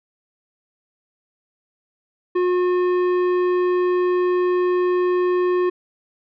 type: tone with tanh clipping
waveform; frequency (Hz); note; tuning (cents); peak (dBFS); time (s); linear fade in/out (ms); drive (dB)
sine; 360; F#4; -47; -18; 2.35-5.7; 10; 12
effects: none